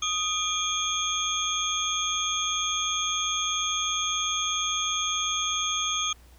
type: tone cluster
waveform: sine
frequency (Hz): 1245 / 2402 / 3265 / 3447 / 6430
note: D#6 / D7 / G#7 / A7 / G8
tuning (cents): +1 / +38 / -30 / -36 / +43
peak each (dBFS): -31 / -36 / -30 / -33 / -30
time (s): 0.02-6.13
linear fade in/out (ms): 5
effects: added 61 Hz sine -51 dBFS peak until 6.38 s + pink hiss -58 dBFS RMS until 6.38 s